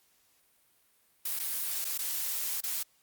blue noise with dropouts, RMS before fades -33 dBFS, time 1.25-2.83 s, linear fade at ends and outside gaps 5 ms, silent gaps 1.392-1.396 / 1.845-1.85 / 1.978-1.988 / 2.607-2.636 s, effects white hiss -68 dBFS RMS until 3.02 s + Opus 48 kbps

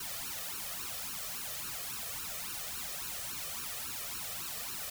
white noise with flanger, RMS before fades -40 dBFS, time 0-4.9 s, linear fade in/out 5 ms, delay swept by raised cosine 0.71 to 1.68 ms, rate 3.6 Hz, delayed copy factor +1, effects none

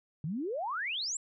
sine exponential sweep, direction up, 140.6 to 7902 Hz, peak -32 dBFS, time 0.24-1.17 s, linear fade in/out 2 ms, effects none

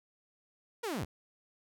sawtooth linear sweep, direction down, 493.9 to 58.27 Hz, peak -30 dBFS, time 0.83-1.05 s, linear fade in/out 10 ms, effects none

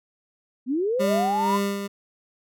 sine linear sweep, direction up, 233.1 to 1046.5 Hz, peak -21 dBFS, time 0.66-1.6 s, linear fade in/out 50 ms
25% pulse tone with tremolo, 200 Hz, G3, 35 cents sharp, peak -18 dBFS, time 0.99-1.88 s, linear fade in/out 20 ms, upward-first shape sine, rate 2.1 Hz, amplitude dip 55%
effects none

